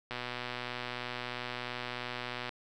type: click train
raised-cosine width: 0.3 ms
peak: -21 dBFS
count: 294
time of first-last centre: 0.11-2.492 s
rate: 123 Hz
effects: none